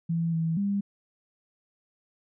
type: tone with pitch steps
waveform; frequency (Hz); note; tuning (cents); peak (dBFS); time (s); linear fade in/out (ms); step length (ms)
sine; 166.4 / 163.2 / 200.3; E3 / E3 / G3; +17 / -17 / +38; -24; 0.09-0.81; 10; 240
effects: none